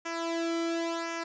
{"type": "tone with flanger", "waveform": "sawtooth", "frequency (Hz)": 333.4, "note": "E4", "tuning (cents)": 20, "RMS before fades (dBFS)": -32, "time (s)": [0.05, 1.24], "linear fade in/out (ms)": 10, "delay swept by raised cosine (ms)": [0.24, 1.14], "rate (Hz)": 0.93, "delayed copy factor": -0.75, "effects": ["resampled to 16000 Hz", "11-bit"]}